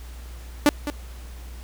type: tone with echo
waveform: sawtooth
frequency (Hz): 292.5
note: D4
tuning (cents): -7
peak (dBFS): -9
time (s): 0.66-0.69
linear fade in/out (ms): 0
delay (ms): 210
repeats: 1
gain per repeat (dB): -12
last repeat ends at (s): 0.9
effects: added 60 Hz sine -36 dBFS peak until 1.63 s + pink hiss -48 dBFS RMS until 1.63 s